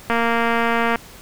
click train, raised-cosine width 0.5 ms, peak -5 dBFS, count 200, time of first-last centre 0.1-0.958 s, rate 232 Hz, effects pink hiss -42 dBFS RMS until 1.21 s

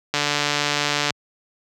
click train, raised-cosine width 0.2 ms, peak -3 dBFS, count 142, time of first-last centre 0.14-1.106 s, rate 146 Hz, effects high-pass 80 Hz 12 dB/octave

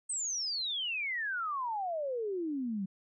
sine exponential sweep, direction down, 8460 to 185 Hz, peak -32 dBFS, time 0.09-2.86 s, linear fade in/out 10 ms, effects none

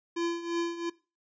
square tone with tremolo, 340 Hz, F4, 46 cents flat, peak -27 dBFS, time 0.16-0.9 s, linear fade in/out 10 ms, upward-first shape triangle, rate 2.9 Hz, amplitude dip 80%, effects noise-tail reverb RT60 0.3 s tail -20 dB re dry + resampled to 16000 Hz

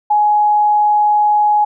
sine tone, 838 Hz, G#5, 15 cents sharp, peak -9 dBFS, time 0.1-1.65 s, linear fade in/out 10 ms, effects none

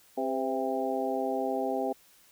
harmonic tone with a mistuned harmonic, 132.7 Hz, C3, 25 cents sharp, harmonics 2 / 3 / 4 / 5 / 6, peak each -34 / -34 / -34 / -34 / -34 dBFS, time 0.17-1.93 s, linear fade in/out 10 ms, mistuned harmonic 4, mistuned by -54 cents, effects white hiss -60 dBFS RMS until 2.31 s

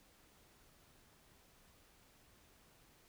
silence, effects pink hiss -67 dBFS RMS until 3.08 s

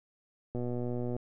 click train, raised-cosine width 2 ms, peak -23 dBFS, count 76, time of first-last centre 0.55-1.165 s, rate 122 Hz, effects none

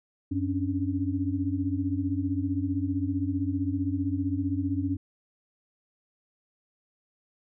sine tone cluster, 93.7 / 271.9 / 287.3 Hz, F#2 / C#4 / D4, +22 / -33 / -38 cents, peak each -30 dBFS, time 0.31-4.97 s, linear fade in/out 10 ms, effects none

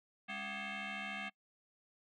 sine tone with frequency modulation, 277.2 Hz, C#4, in tune, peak -38 dBFS, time 0.28-1.3 s, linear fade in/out 20 ms, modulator 481 Hz, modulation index 5.8, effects noise-tail reverb RT60 0.1 s tail -25 dB re dry + tanh soft clip ceiling -37 dBFS

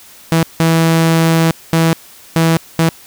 sawtooth tone bursts at uneven times, 163.7 Hz, E3, 12 cents flat, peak -5 dBFS, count 5, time 0.32-0.43 / 0.6-1.51 / 1.73-1.93 / 2.36-2.57 / 2.79-2.89 s, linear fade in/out 0 ms, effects white hiss -40 dBFS RMS until 3.06 s

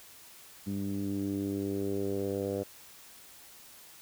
10% pulse tone with low-pass filter sweep, 99 Hz, G2, 18 cents sharp, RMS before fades -33 dBFS, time 0.66-2.64 s, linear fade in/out 20 ms, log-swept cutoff 230 to 540 Hz, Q 3.1, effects white hiss -53 dBFS RMS until 4.01 s

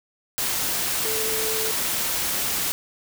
sine tone in noise, 440 Hz, A4, in tune, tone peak -29 dBFS, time 1.05-1.71 s, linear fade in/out 0 ms, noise white, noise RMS -25 dBFS, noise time 0.38-2.72 s, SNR -7 dB, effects none

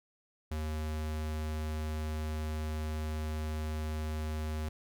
square tone, 77.4 Hz, D#2, 9 cents flat, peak -34 dBFS, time 0.51-4.69 s, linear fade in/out 5 ms, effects none

